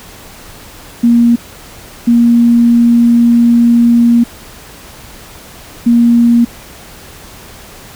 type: tone bursts at uneven times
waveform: sine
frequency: 235.9 Hz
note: A#3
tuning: 21 cents sharp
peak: -4 dBFS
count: 3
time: 1.03-1.36 / 2.07-4.24 / 5.86-6.45 s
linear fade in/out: 10 ms
effects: pink hiss -34 dBFS RMS until 7.95 s